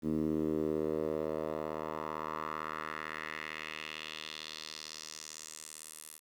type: tone with band-pass filter sweep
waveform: 10% pulse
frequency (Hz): 77.78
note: D#2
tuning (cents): 0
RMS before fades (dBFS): -38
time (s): 0.02-6.2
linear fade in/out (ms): 50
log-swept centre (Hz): 260 to 11000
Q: 2.3
effects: 10-bit